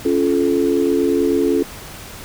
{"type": "chord", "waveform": "sine", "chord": "Db augmented", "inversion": "none", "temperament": "just", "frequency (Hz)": [277.2, 346.5, 433.1], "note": ["Db4", "F4", "A4"], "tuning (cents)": [0, -14, -27], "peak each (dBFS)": -18, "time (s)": [0.05, 1.63], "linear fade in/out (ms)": 5, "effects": ["pink hiss -35 dBFS RMS until 2.24 s"]}